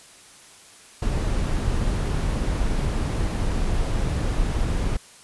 brown noise, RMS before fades -23 dBFS, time 1.02-4.97 s, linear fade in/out 5 ms, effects white hiss -48 dBFS RMS until 5.23 s + resampled to 24000 Hz

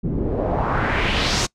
pink noise with low-pass filter sweep, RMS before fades -21 dBFS, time 0.03-1.47 s, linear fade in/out 20 ms, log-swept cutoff 230 to 6900 Hz, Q 2.1, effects noise-tail reverb RT60 0.1 s tail -23 dB re dry

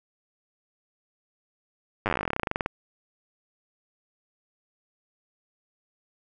slowing click train, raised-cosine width 0.5 ms, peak -11 dBFS, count 25, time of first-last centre 2.06-2.661 s, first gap 9 ms, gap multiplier 1.08, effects none

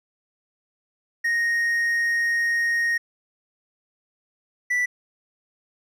triangle tone pair in turn, 1864.7 / 1970 Hz, A#6 / B6, 0 / -5 cents, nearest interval minor second, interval 95 cents, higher second, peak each -18 dBFS, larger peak neither, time 1.24-2.98 / 4.7-4.86 s, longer first, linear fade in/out 10 ms, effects none

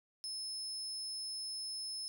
35% pulse tone, 5220 Hz, E8, 18 cents flat, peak -37 dBFS, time 0.24-2.08 s, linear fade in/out 0 ms, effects 13-bit

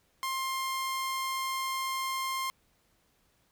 sawtooth tone, 1058 Hz, C6, 19 cents sharp, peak -27 dBFS, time 0.23-2.5 s, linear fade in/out 0 ms, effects pink hiss -70 dBFS RMS until 3.51 s

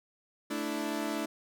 sawtooth chord, A suspended fourth, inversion none, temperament equal, 220 / 293.7 / 329.6 Hz, A3 / D4 / E4, 0 / 0 / 0 cents, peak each -34 / -31 / -33 dBFS, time 0.5-1.26 s, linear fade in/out 10 ms, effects none

